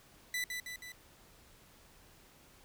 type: tone with echo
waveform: sawtooth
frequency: 1987 Hz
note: B6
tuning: 10 cents sharp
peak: -30 dBFS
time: 0.34-0.44 s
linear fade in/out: 2 ms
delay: 160 ms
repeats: 3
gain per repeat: -4 dB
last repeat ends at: 0.92 s
effects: pink hiss -61 dBFS RMS until 2.64 s